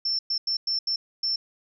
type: tone bursts at uneven times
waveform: sine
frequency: 5370 Hz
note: E8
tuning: 31 cents sharp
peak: -23 dBFS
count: 6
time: 0.05-0.19 / 0.3-0.38 / 0.47-0.57 / 0.67-0.79 / 0.87-0.96 / 1.23-1.36 s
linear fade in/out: 5 ms
effects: none